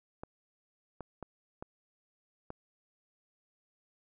clicks, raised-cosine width 1 ms, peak -27 dBFS, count 5, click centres 0.235 / 1.007 / 1.227 / 1.625 / 2.504 s, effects none

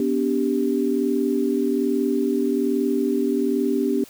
sine chord, G major, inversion first, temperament equal with one note detuned, 246.9 / 288.1 / 392 Hz, B3 / D4 / G4, 0 / -33 / 0 cents, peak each -23 dBFS, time 0-4.04 s, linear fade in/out 2 ms, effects white hiss -47 dBFS RMS until 4.09 s

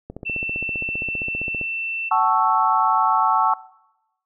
click train, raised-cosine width 2 ms, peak -19 dBFS, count 24, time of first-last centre 0.1-1.613 s, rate 15.2 Hz
sine tone, 2680 Hz, E7, 28 cents sharp, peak -23 dBFS, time 0.25-2.1 s, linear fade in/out 20 ms
sine chord, F# minor seventh, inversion none, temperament equal with one note detuned, 752.1 / 880 / 1108.7 / 1318.5 Hz, F#5 / A5 / C#6 / E6, +28 / 0 / 0 / 0 cents, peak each -22 / -19 / -20 / -22 dBFS, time 2.11-3.54 s, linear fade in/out 5 ms
effects noise-tail reverb RT60 0.9 s tail -21 dB re dry

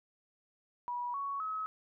sine tone with pitch steps, 971 / 1115.4 / 1281.2 Hz, B5 / C#6 / E6, -30 / +10 / -50 cents, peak -34 dBFS, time 0.88-1.66 s, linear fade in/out 0 ms, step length 260 ms, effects none

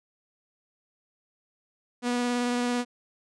sawtooth tone with vibrato, 243.7 Hz, B3, 23 cents flat, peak -21 dBFS, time 2.02-2.85 s, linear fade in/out 50 ms, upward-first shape triangle, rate 18 Hz, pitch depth 14 cents each way, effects resampled to 22050 Hz

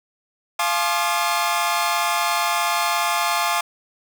sawtooth tone cluster, 693 / 854 / 1068 / 1205 Hz, F5 / G#5 / C6 / D6, -14 / +48 / +35 / +44 cents, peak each -21 dBFS, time 0.59-3.61 s, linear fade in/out 5 ms, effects none

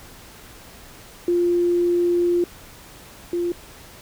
sine tone pair in turn, 349.2 / 347.7 Hz, F4 / F4, 0 / -8 cents, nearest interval unison, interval 8 cents, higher first, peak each -16 / -20 dBFS, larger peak first, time 1.28-2.44 / 3.33-3.52 s, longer first, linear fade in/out 2 ms, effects pink hiss -44 dBFS RMS until 4.01 s

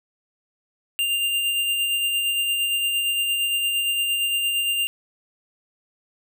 square tone with tremolo, 2794 Hz, F7, in tune, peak -20 dBFS, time 0.99-4.87 s, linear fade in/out 0 ms, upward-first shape sine, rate 8.7 Hz, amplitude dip 30%, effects none

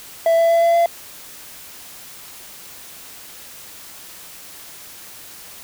triangle tone with pitch steps, 663 / 667.6 / 672.3 / 676.9 / 681.6 Hz, E5 / E5 / E5 / E5 / F5, +10 / +22 / +34 / +46 / -42 cents, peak -10 dBFS, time 0.26-0.86 s, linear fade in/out 2 ms, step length 120 ms, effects white hiss -39 dBFS RMS until 5.63 s

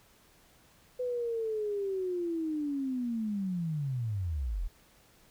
sine linear sweep, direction down, 504 to 34.65 Hz, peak -30 dBFS, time 0.99-4.68 s, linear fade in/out 10 ms, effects pink hiss -62 dBFS RMS until 5.3 s

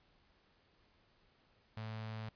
sawtooth tone with notch filter, 110 Hz, A2, in tune, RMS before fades -44 dBFS, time 1.77-2.29 s, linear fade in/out 0 ms, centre 340 Hz, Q 1.1, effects pink hiss -71 dBFS RMS until 2.35 s + resampled to 11025 Hz

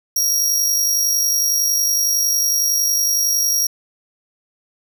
sawtooth tone with amplitude modulation, 5650 Hz, F8, 19 cents sharp, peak -11 dBFS, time 0.16-3.67 s, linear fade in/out 5 ms, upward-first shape sine, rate 50.9 Hz, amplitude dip 35%, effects none

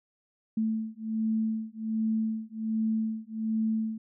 sine beating tone pair, 220 / 221.3 Hz, A3 / A3, 0 / +10 cents, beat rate 1.3 Hz, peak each -30 dBFS, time 0.57-3.98 s, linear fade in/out 5 ms, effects none

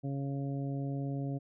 harmonic tone, 138.59 Hz, C#3, in tune, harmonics 1 / 2 / 3 / 4 / 5, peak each -34 / -38 / -47 / -47 / -49 dBFS, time 0.03-1.39 s, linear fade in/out 20 ms, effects none

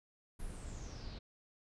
brown noise with low-pass filter sweep, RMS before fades -45 dBFS, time 0.39-1.19 s, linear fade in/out 10 ms, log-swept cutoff 11000 to 4100 Hz, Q 7.3, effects none

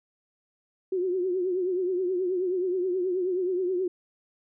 sine tone with vibrato, 366 Hz, F#4, 19 cents flat, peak -24 dBFS, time 0.92-3.88 s, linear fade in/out 5 ms, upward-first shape triangle, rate 9.4 Hz, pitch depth 92 cents each way, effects none

